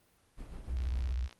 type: noise with tremolo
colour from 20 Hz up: brown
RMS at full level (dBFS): -43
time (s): 0.37-1.14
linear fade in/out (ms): 20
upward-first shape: triangle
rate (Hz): 6.8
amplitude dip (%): 50
type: tone with vibrato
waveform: sine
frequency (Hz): 63.1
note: B1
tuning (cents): +38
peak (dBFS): -30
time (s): 0.67-1.29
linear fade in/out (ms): 50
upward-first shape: square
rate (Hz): 16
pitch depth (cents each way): 160
type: click train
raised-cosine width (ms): 0.2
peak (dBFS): -34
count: 34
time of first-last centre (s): 0.77-1.327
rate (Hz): 59.2
effects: pink hiss -68 dBFS RMS until 1.39 s + Opus 32 kbps